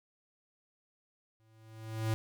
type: tone with exponential growth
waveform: square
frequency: 110.8 Hz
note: A2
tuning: 13 cents sharp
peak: -28 dBFS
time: 1.4-2.14 s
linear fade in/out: 0 ms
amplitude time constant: 160 ms
effects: none